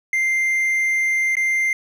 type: tone with dropouts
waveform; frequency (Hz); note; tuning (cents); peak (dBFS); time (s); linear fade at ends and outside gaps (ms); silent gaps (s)
triangle; 2093; C7; 0; -15; 0.13-1.73; 2; 1.354-1.368
effects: none